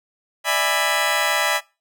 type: chord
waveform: 15% pulse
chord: E dominant seventh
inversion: third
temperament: just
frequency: 593.3 / 659.3 / 824.1 / 988.9 Hz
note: D5 / E5 / G#5 / B5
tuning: +18 / 0 / -14 / +2 cents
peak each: -18 dBFS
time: 0.44-1.61 s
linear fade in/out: 50 ms
effects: noise-tail reverb RT60 0.3 s tail -23 dB re dry